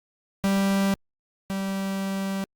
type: tone pair in turn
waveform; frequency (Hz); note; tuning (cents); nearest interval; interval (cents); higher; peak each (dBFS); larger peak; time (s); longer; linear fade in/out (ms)
45% pulse; 196 / 194.31; G3 / G3; 0 / -15; unison; 15; first; -20 / -26; first; 0.44-0.94 / 1.5-2.44; second; 0
effects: Opus 48 kbps